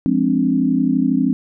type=chord; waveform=sine; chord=D half-diminished seventh; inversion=first; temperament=equal; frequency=174.61 / 207.7 / 261.6 / 293.7 Hz; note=F3 / Ab3 / C4 / D4; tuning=0 / 0 / 0 / 0 cents; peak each=-22 / -21 / -16 / -21 dBFS; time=0.06-1.33 s; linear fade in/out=0 ms; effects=none